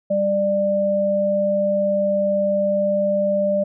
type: tone pair together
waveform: sine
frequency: 198.22 / 594 Hz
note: G3 / D5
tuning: +20 / +20 cents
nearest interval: octave + perfect fifth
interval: 1900 cents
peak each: -24 / -17 dBFS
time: 0.1-3.64 s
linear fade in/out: 10 ms
effects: none